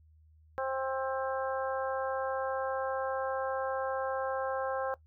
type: harmonic tone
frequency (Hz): 265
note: C4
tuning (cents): +22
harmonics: 2 / 3 / 4 / 5 / 6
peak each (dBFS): -33 / -37 / -39 / -41 / -43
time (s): 0.58-4.94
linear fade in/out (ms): 0
effects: noise-tail reverb RT60 0.1 s tail -19 dB re dry + added 78 Hz sine -58 dBFS peak until 5.06 s